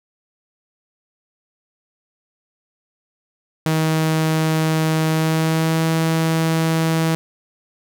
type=tone with pitch glide; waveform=sawtooth; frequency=158.6 to 162.03 Hz; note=D#3 to E3; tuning=+33 to -29 cents; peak=-12 dBFS; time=3.66-7.15 s; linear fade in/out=0 ms; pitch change=+38 cents; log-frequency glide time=5.08-5.85 s; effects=none